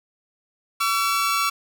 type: tone pair together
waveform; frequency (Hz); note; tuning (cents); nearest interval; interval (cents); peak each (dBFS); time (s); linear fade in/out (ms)
sawtooth; 1139 / 1350.1; C#6 / E6; +47 / +41; minor third; 294; -19; 0.8-1.5; 10
effects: none